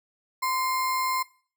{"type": "tone with sample-and-hold", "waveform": "sine", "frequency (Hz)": 1031, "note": "C6", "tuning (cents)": -26, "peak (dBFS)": -24, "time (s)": [0.42, 1.23], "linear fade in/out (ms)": 10, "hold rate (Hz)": 3150, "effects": ["noise-tail reverb RT60 0.4 s tail -17 dB re dry"]}